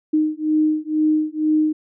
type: beating tone pair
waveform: sine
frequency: 307.6 / 309.7 Hz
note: D#4 / D#4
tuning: -20 / -8 cents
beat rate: 2.1 Hz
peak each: -19 dBFS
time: 0.13-1.73 s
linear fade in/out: 10 ms
effects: none